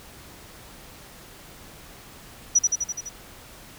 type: tone with echo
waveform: sine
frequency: 5870 Hz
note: F#8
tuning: 15 cents flat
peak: -13 dBFS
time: 2.55-2.59 s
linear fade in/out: 10 ms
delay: 84 ms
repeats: 6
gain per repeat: -3 dB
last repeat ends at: 3.094 s
effects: pink hiss -46 dBFS RMS until 3.78 s